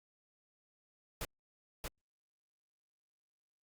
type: noise with echo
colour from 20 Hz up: pink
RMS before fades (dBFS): -39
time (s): 1.21-1.25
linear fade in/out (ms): 2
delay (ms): 630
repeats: 1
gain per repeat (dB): -2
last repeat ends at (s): 1.88
effects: Opus 48 kbps